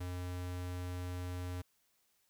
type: tone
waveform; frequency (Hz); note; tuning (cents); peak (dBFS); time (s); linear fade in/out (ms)
square; 90; F#2; -47; -39; 0-1.62; 10
effects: white hiss -75 dBFS RMS until 2.29 s